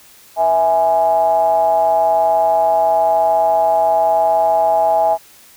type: ring-modulated tone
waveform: triangle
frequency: 89.5 Hz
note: F2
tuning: 43 cents sharp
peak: -6 dBFS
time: 0.36-5.18 s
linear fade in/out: 50 ms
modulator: 743 Hz
effects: white hiss -45 dBFS RMS until 5.56 s